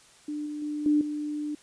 sine tone with level steps, 297.8 Hz, D4, 24 cents sharp, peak -30 / -32 / -29 / -19 / -29 dBFS, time 0.28-1.55 s, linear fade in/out 5 ms, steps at 0.46 / 0.62 / 0.86 / 1.01 s, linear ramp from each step 2 ms, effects white hiss -56 dBFS RMS until 1.62 s + resampled to 22050 Hz

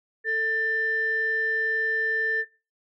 sine tone pair together, 444.5 / 1780 Hz, A4 / A6, +18 / +20 cents, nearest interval 2 octaves, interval 2402 cents, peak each -30 / -23 dBFS, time 0.24-2.45 s, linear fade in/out 50 ms, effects noise-tail reverb RT60 0.3 s tail -20 dB re dry + tanh soft clip ceiling -16 dBFS

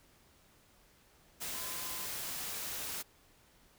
sine tone in noise, 1025 Hz, C6, 36 cents flat, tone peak -50 dBFS, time 1.53-2.07 s, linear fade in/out 20 ms, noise white, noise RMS -40 dBFS, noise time 1.4-3.03 s, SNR -13 dB, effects pink hiss -65 dBFS RMS until 3.78 s

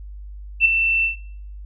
sine tone with ADSR envelope, 2678 Hz, E7, 27 cents sharp, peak -8 dBFS, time 0.6-1.17 s, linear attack 53 ms, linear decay 7 ms, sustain -7 dB, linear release 130 ms, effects noise-tail reverb RT60 0.6 s tail -23 dB re dry + added 50 Hz sine -33 dBFS peak until 1.65 s

